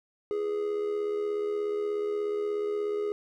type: tone with amplitude modulation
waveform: triangle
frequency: 415.3 Hz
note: G#4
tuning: in tune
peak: -23 dBFS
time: 0.31-3.12 s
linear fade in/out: 0 ms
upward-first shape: sine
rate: 76.7 Hz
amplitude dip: 55%
effects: none